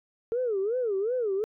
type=tone with vibrato; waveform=sine; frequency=442 Hz; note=A4; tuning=8 cents sharp; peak=-24 dBFS; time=0.32-1.44 s; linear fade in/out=0 ms; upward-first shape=sine; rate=2.7 Hz; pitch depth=250 cents each way; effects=tanh soft clip ceiling -20 dBFS